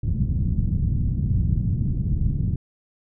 white low-pass noise, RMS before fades -22 dBFS, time 0.03-2.56 s, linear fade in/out 5 ms, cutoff 160 Hz, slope 24 dB/octave, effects none

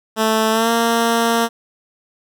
10% pulse tone with pitch glide, 220 to 231.1 Hz, A3 to A#3, 0 to -15 cents, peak -6 dBFS, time 0.16-1.49 s, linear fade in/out 50 ms, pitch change +85 cents, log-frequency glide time 0.51-0.7 s, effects none

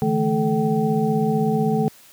sine tone cluster, 147.1 / 162.8 / 218.2 / 435 / 769 Hz, D3 / E3 / A3 / A4 / G5, +3 / -21 / -14 / -20 / -33 cents, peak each -26 / -24 / -21 / -23 / -26 dBFS, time 0.02-1.88 s, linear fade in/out 0 ms, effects white hiss -49 dBFS RMS until 2.12 s + high-pass 80 Hz 12 dB/octave

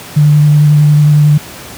sine tone with vibrato, 148.7 Hz, D3, 22 cents sharp, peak -3 dBFS, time 0.16-1.38 s, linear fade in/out 10 ms, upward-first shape square, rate 11 Hz, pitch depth 12 cents each way, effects pink hiss -29 dBFS RMS until 1.77 s + high-pass 80 Hz 12 dB/octave

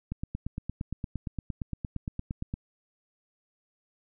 click train, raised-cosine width 5 ms, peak -20 dBFS, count 22, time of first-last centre 0.12-2.539 s, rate 8.68 Hz, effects none

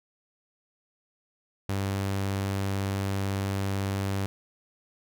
sawtooth tone, 98 Hz, G2, in tune, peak -23 dBFS, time 1.69-4.26 s, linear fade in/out 0 ms, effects none

